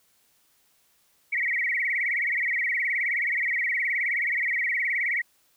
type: tone with vibrato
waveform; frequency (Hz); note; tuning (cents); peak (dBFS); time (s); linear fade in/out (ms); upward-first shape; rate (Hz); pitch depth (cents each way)
sine; 2071; C7; -18; -23; 1.32-5.22; 10; sine; 19; 180
effects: white hiss -65 dBFS RMS until 5.56 s